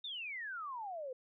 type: exponential sweep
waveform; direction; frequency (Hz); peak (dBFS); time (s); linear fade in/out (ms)
sine; down; 3729 to 493.9; -40; 0.04-1.13; 5
effects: none